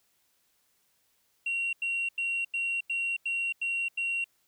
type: tone bursts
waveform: sine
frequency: 2746 Hz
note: F7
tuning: 30 cents flat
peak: -26 dBFS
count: 8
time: 1.46-4.243 s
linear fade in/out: 5 ms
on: 270 ms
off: 89 ms
effects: tanh soft clip ceiling -25 dBFS + white hiss -71 dBFS RMS until 4.47 s